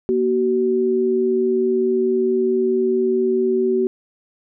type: tone pair together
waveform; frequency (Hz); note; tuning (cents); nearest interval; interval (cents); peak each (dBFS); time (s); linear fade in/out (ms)
sine; 238 / 377.8; A#3 / F#4; +36 / +36; minor sixth; 800; -22 / -16; 0.09-3.87; 0
effects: none